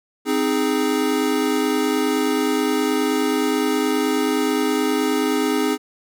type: chord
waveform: square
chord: Ab major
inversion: first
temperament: equal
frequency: 261.6 / 311.1 / 415.3 Hz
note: C4 / Eb4 / Ab4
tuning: 0 / 0 / 0 cents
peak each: -23 dBFS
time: 0.25-5.78 s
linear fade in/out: 50 ms
effects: none